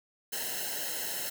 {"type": "noise with comb filter", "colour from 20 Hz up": "white", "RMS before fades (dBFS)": -35, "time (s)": [0.32, 1.3], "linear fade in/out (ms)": 10, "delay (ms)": 0.85, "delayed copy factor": -1, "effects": []}